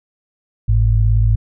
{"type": "tone pair together", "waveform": "sine", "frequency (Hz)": [51.02, 108.1], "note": ["G#1", "A2"], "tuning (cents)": [-30, -30], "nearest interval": "octave + minor second", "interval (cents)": 1300, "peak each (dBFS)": -13, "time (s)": [0.68, 1.36], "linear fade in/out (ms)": 10, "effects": []}